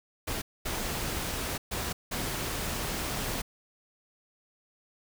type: noise bursts at uneven times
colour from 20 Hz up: pink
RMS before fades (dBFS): -33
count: 4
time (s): 0.27-0.42 / 0.65-1.58 / 1.71-1.93 / 2.11-3.42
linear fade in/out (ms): 10
effects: none